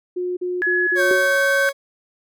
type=tone bursts; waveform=sine; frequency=360 Hz; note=F#4; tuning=47 cents flat; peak=-21 dBFS; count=4; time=0.16-1.126 s; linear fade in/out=10 ms; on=210 ms; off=42 ms
type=tone with pitch glide; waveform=sine; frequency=1692 to 1542.6 Hz; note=G#6 to G6; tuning=+32 to -28 cents; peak=-17 dBFS; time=0.62-1.69 s; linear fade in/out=0 ms; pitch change=-160 cents; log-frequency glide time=0.96-1.02 s
type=tone; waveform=40% pulse; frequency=554.4 Hz; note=C#5; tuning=in tune; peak=-18 dBFS; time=0.95-1.73 s; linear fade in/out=50 ms
type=tone with exponential decay; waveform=sine; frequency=369.5 Hz; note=F#4; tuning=2 cents flat; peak=-15 dBFS; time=1.11-1.46 s; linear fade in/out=1 ms; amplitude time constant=75 ms
effects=none